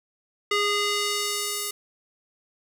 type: tone with band-pass filter sweep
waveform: square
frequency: 410.8 Hz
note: G#4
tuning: 19 cents flat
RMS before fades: -26 dBFS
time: 0.51-1.71 s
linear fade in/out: 5 ms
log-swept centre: 2400 to 11000 Hz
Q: 0.74
effects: none